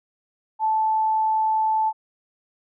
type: tone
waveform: sine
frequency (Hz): 875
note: A5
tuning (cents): -10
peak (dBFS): -18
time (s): 0.59-1.93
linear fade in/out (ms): 50
effects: none